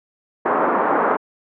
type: band-pass noise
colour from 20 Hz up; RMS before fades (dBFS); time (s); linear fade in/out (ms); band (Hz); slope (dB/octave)
white; -18; 0.45-1.17; 10; 250 to 1300; 24
effects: low-pass 2000 Hz 12 dB/octave